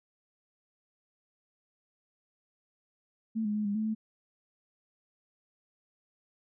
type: tone with pitch steps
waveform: sine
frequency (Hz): 222.1 / 209.2 / 211.7 / 202.9 / 217.2 / 218.6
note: A3 / G#3 / G#3 / G#3 / A3 / A3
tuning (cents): +16 / +13 / +33 / -40 / -22 / -11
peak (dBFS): -28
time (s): 3.35-3.95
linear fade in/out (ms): 20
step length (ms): 100
effects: none